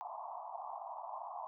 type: band-pass noise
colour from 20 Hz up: pink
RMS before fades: -45 dBFS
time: 0.01-1.47 s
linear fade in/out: 0 ms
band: 660 to 1100 Hz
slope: 96 dB/octave
effects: none